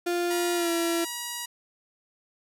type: tone with pitch glide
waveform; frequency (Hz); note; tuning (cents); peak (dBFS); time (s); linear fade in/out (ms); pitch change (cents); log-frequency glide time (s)
35% pulse; 349.2 to 337.5; F4 to E4; 0 to +41; -23; 0.06-1.05; 10; -59; 0.55-0.7
type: tone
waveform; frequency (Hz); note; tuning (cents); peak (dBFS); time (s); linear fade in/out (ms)
5% pulse; 960; B5; -49; -20; 0.3-1.46; 10
effects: none